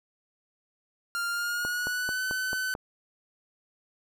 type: tone with pitch glide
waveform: 45% pulse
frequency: 1396.9 to 1514.6 Hz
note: F6 to F#6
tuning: 0 to +40 cents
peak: -28 dBFS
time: 1.15-2.74 s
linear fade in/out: 0 ms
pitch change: +140 cents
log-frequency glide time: 1.3-2.23 s
type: click train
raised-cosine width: 1 ms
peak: -21 dBFS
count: 6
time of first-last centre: 1.65-2.751 s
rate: 4.54 Hz
effects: none